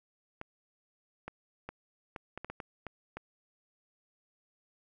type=clicks; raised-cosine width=0.5 ms; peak=-25 dBFS; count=10; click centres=0.414 / 1.28 / 1.69 / 2.162 / 2.376 / 2.446 / 2.5 / 2.602 / 2.867 / 3.17 s; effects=none